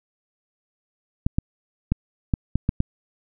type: clicks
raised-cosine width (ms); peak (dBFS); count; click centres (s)
5; -7; 7; 1.265 / 1.385 / 1.92 / 2.338 / 2.556 / 2.691 / 2.804
effects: none